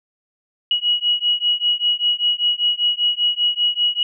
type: beating tone pair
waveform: sine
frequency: 2908 / 2913.1 Hz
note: F#7 / F#7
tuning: -31 / -28 cents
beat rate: 5.1 Hz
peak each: -19 dBFS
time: 0.71-4.03 s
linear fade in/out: 2 ms
effects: none